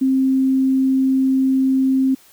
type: tone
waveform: sine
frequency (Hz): 264.6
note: C4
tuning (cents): +20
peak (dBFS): -13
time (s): 0.01-2.15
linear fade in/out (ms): 10
effects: white hiss -50 dBFS RMS until 2.32 s